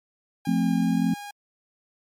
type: tone with pitch glide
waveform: sawtooth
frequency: 810 to 817.5 Hz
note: G#5 to G#5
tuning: -43 to -28 cents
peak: -32 dBFS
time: 0.45-1.31 s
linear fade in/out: 5 ms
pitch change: +15 cents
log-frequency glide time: 0.75-0.99 s
type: chord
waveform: sine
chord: F major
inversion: none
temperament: equal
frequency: 174.61 / 220 / 261.6 Hz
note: F3 / A3 / C4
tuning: 0 / 0 / 0 cents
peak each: -24 dBFS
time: 0.47-1.14 s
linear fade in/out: 5 ms
effects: MP3 64 kbps